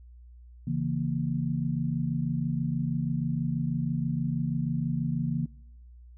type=chord; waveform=sine; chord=A# diminished; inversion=first; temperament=equal; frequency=138.59 / 164.81 / 233.1 Hz; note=C#3 / E3 / A#3; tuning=0 / 0 / 0 cents; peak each=-30 / -30 / -32 dBFS; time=0.67-5.46 s; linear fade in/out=5 ms; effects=noise-tail reverb RT60 0.9 s tail -23 dB re dry + added 60 Hz sine -47 dBFS peak until 6.17 s